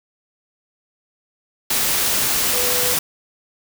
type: tone in noise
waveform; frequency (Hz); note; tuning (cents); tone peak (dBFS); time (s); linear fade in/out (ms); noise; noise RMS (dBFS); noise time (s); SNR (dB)
sine; 493.9; B4; 0; -26; 2.53-2.94; 5; white; -19; 1.7-2.99; -10
effects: none